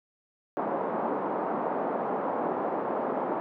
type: band-pass noise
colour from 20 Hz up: white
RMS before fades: -30 dBFS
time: 0.57-3.4 s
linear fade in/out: 0 ms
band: 210 to 960 Hz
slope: 24 dB/octave
effects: none